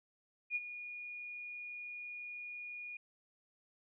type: tone with ADSR envelope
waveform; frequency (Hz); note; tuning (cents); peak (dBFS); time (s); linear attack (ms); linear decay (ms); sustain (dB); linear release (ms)
sine; 2442; D#7; -33; -31; 0.5-2.97; 55; 36; -12; 4
effects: none